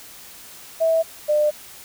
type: tone pair in turn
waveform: sine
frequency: 651 / 599.7 Hz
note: E5 / D5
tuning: -22 / +36 cents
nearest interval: minor second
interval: 142 cents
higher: first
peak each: -15 dBFS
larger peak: neither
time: 0.8-1.03 / 1.28-1.51 s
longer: neither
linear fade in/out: 20 ms
effects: white hiss -42 dBFS RMS until 1.84 s